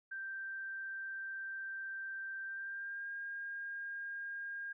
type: tone with pitch glide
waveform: sine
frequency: 1569 to 1615 Hz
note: G6 to G#6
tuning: +1 to -49 cents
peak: -40 dBFS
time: 0.11-4.73 s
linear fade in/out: 10 ms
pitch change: +50 cents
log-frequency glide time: 2.44-3.1 s
effects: none